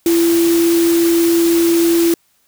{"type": "tone in noise", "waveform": "sine", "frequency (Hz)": 337.1, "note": "E4", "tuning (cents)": 39, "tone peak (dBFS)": -10, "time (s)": [0.06, 2.14], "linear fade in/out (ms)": 2, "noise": "white", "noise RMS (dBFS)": -23, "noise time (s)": [0.06, 2.14], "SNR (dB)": 10, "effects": ["white hiss -59 dBFS RMS until 2.47 s"]}